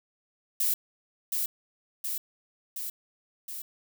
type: noise with echo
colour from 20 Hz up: violet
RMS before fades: -26 dBFS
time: 0.6-0.74 s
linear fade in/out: 5 ms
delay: 720 ms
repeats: 4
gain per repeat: -3 dB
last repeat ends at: 3.62 s
effects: none